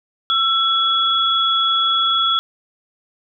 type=tone pair together; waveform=sine; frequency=1337 / 3369 Hz; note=E6 / G#7; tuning=+24 / +24 cents; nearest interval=octave + major third; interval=1600 cents; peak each=-18 / -16 dBFS; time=0.3-2.39 s; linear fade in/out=0 ms; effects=none